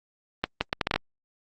accelerating click train, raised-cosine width 0.3 ms, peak -7 dBFS, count 8, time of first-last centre 0.44-0.96 s, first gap 170 ms, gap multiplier 0.7, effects Opus 24 kbps

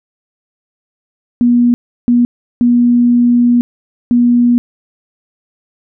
sine tone bursts at uneven times, 241.2 Hz, B3, 41 cents flat, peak -6 dBFS, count 4, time 1.41-1.74 / 2.08-2.25 / 2.61-3.61 / 4.11-4.58 s, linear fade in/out 0 ms, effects none

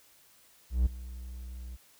triangle tone with ADSR envelope, 61.74 Hz, B1, in tune, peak -18 dBFS, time 0.7-1.77 s, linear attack 160 ms, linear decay 11 ms, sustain -19 dB, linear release 22 ms, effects white hiss -61 dBFS RMS until 1.99 s

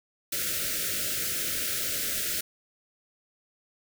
white band-stop noise, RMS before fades -30 dBFS, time 0.32-2.41 s, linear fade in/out 5 ms, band 640 to 1300 Hz, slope 96 dB/octave, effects none

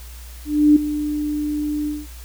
sine tone with ADSR envelope, 298 Hz, D4, 25 cents sharp, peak -7 dBFS, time 0.45-2.07 s, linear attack 310 ms, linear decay 8 ms, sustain -13 dB, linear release 200 ms, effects added 60 Hz sine -35 dBFS peak until 2.24 s + white hiss -44 dBFS RMS until 2.24 s

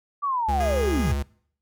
sine linear sweep, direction down, 1174.7 to 65.41 Hz, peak -22 dBFS, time 0.22-1.15 s, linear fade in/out 20 ms
square tone with vibrato, 70.7 Hz, C#2, 35 cents sharp, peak -25 dBFS, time 0.48-1.23 s, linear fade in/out 10 ms, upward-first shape square, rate 16 Hz, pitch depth 21 cents each way
10% pulse tone, 411.5 Hz, G#4, 16 cents flat, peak -23 dBFS, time 0.6-1.12 s, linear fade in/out 5 ms
effects noise-tail reverb RT60 0.6 s tail -24 dB re dry

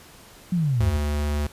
sine linear sweep, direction down, 185 to 69.3 Hz, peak -19 dBFS, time 0.52-0.97 s, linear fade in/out 5 ms
square tone, 73.7 Hz, D2, 7 cents sharp, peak -23 dBFS, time 0.8-1.47 s, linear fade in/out 5 ms
effects pink hiss -48 dBFS RMS until 1.52 s + resampled to 32000 Hz

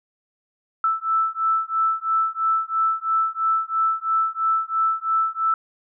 sine beating tone pair, 1318.5 / 1321.5 Hz, E6 / E6, 0 / +4 cents, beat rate 3 Hz, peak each -22 dBFS, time 0.84-5.54 s, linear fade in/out 2 ms, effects none

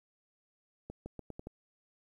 accelerating click train, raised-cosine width 2 ms, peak -29 dBFS, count 6, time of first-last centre 0.9-1.47 s, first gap 160 ms, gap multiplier 0.83, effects 11-bit

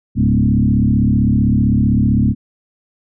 sine tone with frequency modulation, 163.5 Hz, E3, 14 cents flat, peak -10 dBFS, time 0.15-2.35 s, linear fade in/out 50 ms, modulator 35.6 Hz, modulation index 2.7, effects none

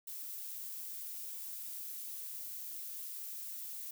violet noise, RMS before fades -44 dBFS, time 0.07-3.91 s, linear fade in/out 5 ms, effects none

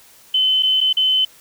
sine tone with dropouts, 3048 Hz, G7, 49 cents flat, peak -13 dBFS, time 0.34-1.25 s, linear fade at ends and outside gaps 5 ms, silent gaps 0.626-0.631 / 0.806-0.811 / 0.929-0.969 s, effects white hiss -48 dBFS RMS until 1.4 s

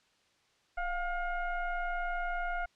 sine tone with frequency modulation, 701 Hz, F5, 6 cents sharp, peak -31 dBFS, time 0.77-2.66 s, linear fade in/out 10 ms, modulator 721 Hz, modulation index 1.3, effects white hiss -69 dBFS RMS until 2.75 s + low-pass 5000 Hz 12 dB/octave

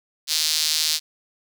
sawtooth tone with high-pass filter, 155.56 Hz, D#3, in tune, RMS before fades -22 dBFS, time 0.27-1 s, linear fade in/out 50 ms, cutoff 4400 Hz, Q 2.4, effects none

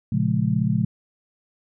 sine chord, Bb minor seventh, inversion none, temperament equal with one note detuned, 116.54 / 138.59 / 174.61 / 210.7 Hz, Bb2 / Db3 / F3 / Ab3, 0 / 0 / 0 / +25 cents, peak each -24 dBFS, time 0.12-0.85 s, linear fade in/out 5 ms, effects none

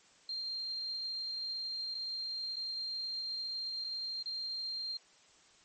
sine tone with dropouts, 4186 Hz, C8, in tune, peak -36 dBFS, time 0.29-4.97 s, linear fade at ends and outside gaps 2 ms, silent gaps 1.946-1.951 / 2.557-2.567 / 3.841-3.845 / 4.227-4.258 s, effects white hiss -63 dBFS RMS until 5.64 s + MP3 32 kbps

